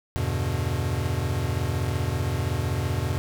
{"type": "chord", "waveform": "square", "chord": "E minor seventh", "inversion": "none", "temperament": "equal", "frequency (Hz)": [82.41, 98, 123.47, 146.83], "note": ["E2", "G2", "B2", "D3"], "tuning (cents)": [0, 0, 0, 0], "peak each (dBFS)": [-30, -30, -29, -35], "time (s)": [0.16, 3.18], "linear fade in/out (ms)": 0, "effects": []}